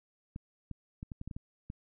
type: clicks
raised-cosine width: 5 ms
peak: -28 dBFS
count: 9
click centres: 0.361 / 0.713 / 1.029 / 1.118 / 1.214 / 1.276 / 1.312 / 1.365 / 1.701 s
effects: none